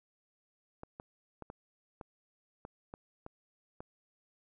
clicks, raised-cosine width 1 ms, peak -30 dBFS, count 9, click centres 0.834 / 0.999 / 1.423 / 1.501 / 2.012 / 2.651 / 2.939 / 3.264 / 3.805 s, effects none

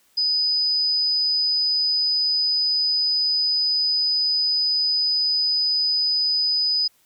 sine tone, 4989 Hz, D#8, 4 cents sharp, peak -18 dBFS, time 0.17-6.88 s, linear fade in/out 10 ms, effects white hiss -61 dBFS RMS until 7.05 s

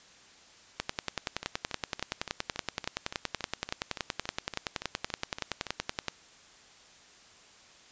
two click trains, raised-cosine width 0.2 ms, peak -12 / -19 dBFS, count 57 / 16, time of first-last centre 0.8-6.083 / 1.43-5.667 s, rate 10.6 / 3.54 Hz, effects white hiss -56 dBFS RMS until 7.91 s + resampled to 16000 Hz

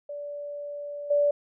sine tone with level steps, 580 Hz, D5, 22 cents flat, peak -33 / -19 dBFS, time 0.09-1.31 s, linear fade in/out 5 ms, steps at 1.1 s, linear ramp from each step 10 ms, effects none

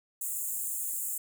pink high-pass noise, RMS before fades -34 dBFS, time 0.21-1.18 s, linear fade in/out 5 ms, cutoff 7000 Hz, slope 96 dB/octave, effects none

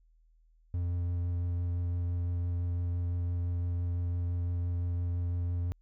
triangle tone with vibrato, 87.4 Hz, F2, 2 cents sharp, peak -27 dBFS, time 0.74-5.72 s, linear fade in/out 0 ms, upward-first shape triangle, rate 5.9 Hz, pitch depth 14 cents each way, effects added 40 Hz sine -61 dBFS peak until 5.81 s

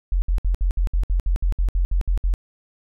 sine tone bursts, 44 Hz, F1, 14 cents sharp, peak -16 dBFS, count 14, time 0.12-2.339 s, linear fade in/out 0 ms, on 100 ms, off 63 ms, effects none

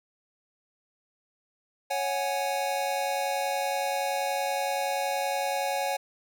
square chord, C# suspended fourth, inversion none, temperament equal, 554.4 / 740 / 830.6 Hz, C#5 / F#5 / G#5, 0 / 0 / 0 cents, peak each -32 / -32 / -32 dBFS, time 1.9-5.97 s, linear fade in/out 10 ms, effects none

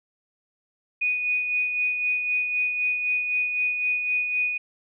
sine tone with tremolo, 2476 Hz, D#7, 9 cents flat, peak -20 dBFS, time 1.01-4.58 s, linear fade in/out 10 ms, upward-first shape sine, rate 3.9 Hz, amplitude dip 45%, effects none

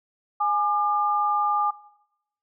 sine tone pair together, 832 / 1201 Hz, G#5 / D6, +3 / +38 cents, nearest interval tritone, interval 635 cents, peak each -23 dBFS, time 0.4-1.71 s, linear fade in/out 10 ms, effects noise-tail reverb RT60 0.8 s tail -19 dB re dry

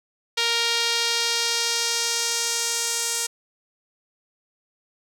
sawtooth tone with band-pass filter sweep, 466.2 Hz, A#4, in tune, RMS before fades -24 dBFS, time 0.37-3.27 s, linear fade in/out 10 ms, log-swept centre 3800 to 7700 Hz, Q 1.6, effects none

